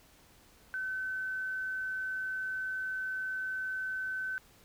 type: tone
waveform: sine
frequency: 1524 Hz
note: G6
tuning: 49 cents flat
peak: -33 dBFS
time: 0.74-4.38 s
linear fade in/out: 0 ms
effects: pink hiss -61 dBFS RMS until 4.64 s